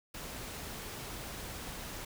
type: noise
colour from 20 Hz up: pink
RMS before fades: -43 dBFS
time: 0.14-2.05 s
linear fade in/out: 5 ms
effects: none